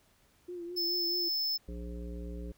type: tone with vibrato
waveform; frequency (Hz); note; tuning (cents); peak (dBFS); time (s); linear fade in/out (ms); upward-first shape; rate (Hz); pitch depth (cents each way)
sine; 349.2; F4; 0; -38; 0.48-1.29; 10; triangle; 4.7; 53
type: tone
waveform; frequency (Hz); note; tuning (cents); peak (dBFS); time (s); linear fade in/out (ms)
square; 5250; E8; -8; -30; 0.76-1.58; 20
type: harmonic tone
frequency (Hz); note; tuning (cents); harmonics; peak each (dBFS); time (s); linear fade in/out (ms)
59.1; A#1; +24; 1 / 3 / 5 / 7 / 9; -39 / -45 / -48 / -49 / -52; 1.68-2.52; 5
effects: pink hiss -67 dBFS RMS until 2.57 s